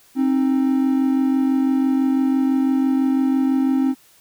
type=tone pair together; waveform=triangle; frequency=264.9 / 310.9 Hz; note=C4 / D#4; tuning=+22 / -1 cents; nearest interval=minor third; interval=277 cents; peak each=-14 / -21 dBFS; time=0.15-3.95 s; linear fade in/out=50 ms; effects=white hiss -53 dBFS RMS until 4.2 s